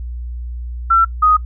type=tone pair in turn; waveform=sine; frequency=1348 / 1248.3 Hz; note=E6 / D#6; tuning=+38 / +5 cents; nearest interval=minor second; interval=133 cents; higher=first; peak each=-8 dBFS; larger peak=neither; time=0.9-1.05 / 1.22-1.37 s; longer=neither; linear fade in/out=10 ms; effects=noise-tail reverb RT60 0.1 s tail -21 dB re dry + added 60 Hz sine -23 dBFS peak until 1.45 s